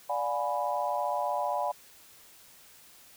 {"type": "chord", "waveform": "sine", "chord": "D diminished seventh", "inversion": "none", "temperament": "equal with one note detuned", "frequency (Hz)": [587.3, 715.2, 830.6, 987.8], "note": ["D5", "F5", "Ab5", "Cb6"], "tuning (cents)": [0, 41, 0, 0], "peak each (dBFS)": -33, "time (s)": [0.09, 1.72], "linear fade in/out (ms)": 10, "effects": ["white hiss -55 dBFS RMS until 3.16 s"]}